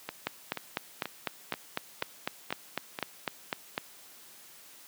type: two click trains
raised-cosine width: 0.3 ms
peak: -13 / -18 dBFS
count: 15 / 7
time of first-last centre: 0.27-3.779 / 0.09-2.989 s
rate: 3.99 / 2.07 Hz
effects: white hiss -53 dBFS RMS until 4.87 s + high-pass 150 Hz 12 dB/octave